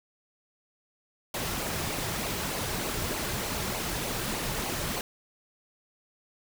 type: noise with flanger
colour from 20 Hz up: pink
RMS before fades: -32 dBFS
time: 1.34-5.01 s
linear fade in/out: 2 ms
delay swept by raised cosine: 0.56 to 4.16 ms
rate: 3.3 Hz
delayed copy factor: -0.5
effects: none